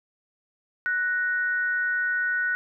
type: tone pair together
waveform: sine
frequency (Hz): 1481.9 / 1864.7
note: F#6 / A#6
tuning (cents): +2 / 0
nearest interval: major third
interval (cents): 398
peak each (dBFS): -23 / -31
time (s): 0.86-2.55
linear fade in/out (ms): 0
effects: none